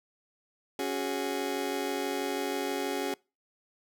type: chord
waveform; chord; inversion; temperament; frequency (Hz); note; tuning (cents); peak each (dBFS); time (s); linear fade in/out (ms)
30% pulse; C# suspended fourth; none; just; 277.2 / 369.6 / 415.8; C#4 / F#4 / G#4; 0 / -2 / +2; -32; 0.79-3.14; 2
effects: noise-tail reverb RT60 0.3 s tail -26 dB re dry